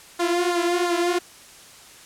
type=tone with flanger; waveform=sawtooth; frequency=349.2 Hz; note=F4; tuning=in tune; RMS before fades=-22 dBFS; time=0.19-1.19 s; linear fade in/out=10 ms; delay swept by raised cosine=0.34 to 5.04 ms; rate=2.9 Hz; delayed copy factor=-0.7; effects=white hiss -46 dBFS RMS until 2.05 s + low-pass 10000 Hz 12 dB/octave